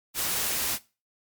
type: noise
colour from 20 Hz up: white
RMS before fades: -28 dBFS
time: 0.14-0.79 s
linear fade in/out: 50 ms
effects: noise-tail reverb RT60 0.3 s tail -19 dB re dry + MP3 96 kbps